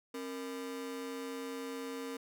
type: ring-modulated tone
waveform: 45% pulse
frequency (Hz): 366.8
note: F#4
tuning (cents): -15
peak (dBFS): -36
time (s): 0.14-2.17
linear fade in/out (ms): 5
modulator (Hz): 97.8
effects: none